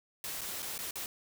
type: noise with dropouts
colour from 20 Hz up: white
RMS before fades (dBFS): -39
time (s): 0.24-1.06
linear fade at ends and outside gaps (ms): 1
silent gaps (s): 0.41-0.415 / 0.622-0.627 / 0.779-0.789 / 0.909-0.956
effects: none